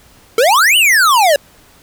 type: exponential two-way sweep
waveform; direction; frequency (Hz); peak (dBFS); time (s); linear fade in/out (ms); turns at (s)
square; up then down; 432.1 to 3064 to 550; -8; 0.38-1.36; 2; 0.77
effects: pink hiss -46 dBFS RMS until 1.82 s

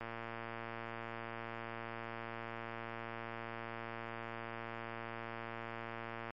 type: click train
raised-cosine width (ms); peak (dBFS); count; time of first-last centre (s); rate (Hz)
0.5; -28; 725; 0.01-6.306; 115
effects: MP3 48 kbps

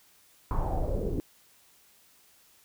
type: noise with low-pass filter sweep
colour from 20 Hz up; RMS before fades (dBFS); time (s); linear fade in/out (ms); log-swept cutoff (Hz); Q
brown; -29; 0.51-1.2; 0; 1100 to 350; 4.9
effects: white hiss -61 dBFS RMS until 2.64 s

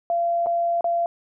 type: tone with dropouts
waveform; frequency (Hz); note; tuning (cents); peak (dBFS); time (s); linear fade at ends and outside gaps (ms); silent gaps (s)
sine; 685; F5; -34; -19; 0.1-1.06; 1; 0.461-0.468 / 0.809-0.843
effects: none

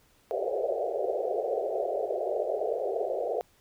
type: band-pass noise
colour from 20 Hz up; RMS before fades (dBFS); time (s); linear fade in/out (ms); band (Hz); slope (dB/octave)
pink; -30; 0.31-3.41; 0; 380 to 730; 96
effects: pink hiss -64 dBFS RMS until 3.6 s

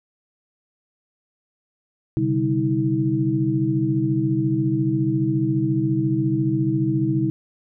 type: tone cluster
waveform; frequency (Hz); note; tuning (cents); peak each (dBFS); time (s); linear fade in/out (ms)
sine; 129.5 / 143.9 / 195.7 / 320.6; C3 / D3 / G3 / E4; -17 / -35 / -3 / -48; -23 / -25 / -28 / -21; 2.17-7.3; 0
effects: none

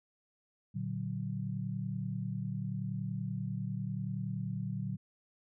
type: chord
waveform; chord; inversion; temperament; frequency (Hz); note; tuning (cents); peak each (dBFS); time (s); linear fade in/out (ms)
sine; Bb augmented; none; equal with one note detuned; 116.54 / 146.83 / 187.69; Bb2 / D3 / F#3; 0 / 0 / +25; -38 / -39 / -38; 0.74-4.97; 20
effects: none

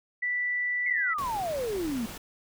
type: tone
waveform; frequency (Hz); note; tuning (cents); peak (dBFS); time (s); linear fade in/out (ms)
sine; 1970; B6; -5; -26; 0.22-1.14; 10
type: exponential sweep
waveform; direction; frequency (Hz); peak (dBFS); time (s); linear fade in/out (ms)
sine; down; 2205 to 216.4; -28; 0.86-2.06; 5
type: noise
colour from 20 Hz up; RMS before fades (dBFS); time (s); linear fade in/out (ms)
pink; -41; 1.18-2.18; 5
effects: none

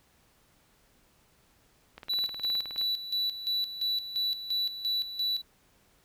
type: click train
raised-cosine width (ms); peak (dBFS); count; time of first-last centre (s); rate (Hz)
0.3; -27; 17; 1.98-2.813; 19.2
type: tone with tremolo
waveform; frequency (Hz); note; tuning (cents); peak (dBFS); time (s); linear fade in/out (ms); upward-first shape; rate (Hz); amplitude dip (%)
triangle; 3951; B7; 0; -25; 2.09-5.42; 10; square; 2.9; 70
effects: pink hiss -65 dBFS RMS until 6.04 s

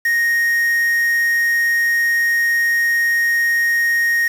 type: tone with quantisation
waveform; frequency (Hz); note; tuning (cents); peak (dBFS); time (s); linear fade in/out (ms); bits
triangle; 1864.7; A#6; 0; -12; 0.05-4.28; 5; 5
effects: none

